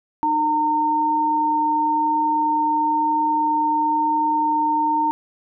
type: tone pair together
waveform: sine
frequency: 305.1 / 914.3 Hz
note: D#4 / A#5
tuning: -34 / -34 cents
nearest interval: octave + perfect fifth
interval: 1900 cents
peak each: -25 / -17 dBFS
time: 0.23-5.11 s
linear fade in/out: 0 ms
effects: none